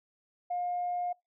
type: tone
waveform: sine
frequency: 711 Hz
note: F5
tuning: 31 cents sharp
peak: -29 dBFS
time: 0.5-1.13 s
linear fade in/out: 10 ms
effects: noise-tail reverb RT60 0.2 s tail -25 dB re dry + tanh soft clip ceiling -25 dBFS